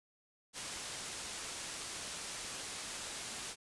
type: low-pass noise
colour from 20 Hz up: white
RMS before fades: -44 dBFS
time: 0.53-3.56 s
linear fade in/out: 50 ms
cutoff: 9700 Hz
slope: 24 dB/octave
effects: resampled to 24000 Hz